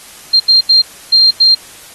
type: tone bursts at uneven times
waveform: sine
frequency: 4186 Hz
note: C8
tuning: in tune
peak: -4 dBFS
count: 5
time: 0.33-0.4 / 0.48-0.61 / 0.69-0.82 / 1.12-1.31 / 1.4-1.55 s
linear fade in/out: 10 ms
effects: white hiss -36 dBFS RMS until 1.94 s + AAC 32 kbps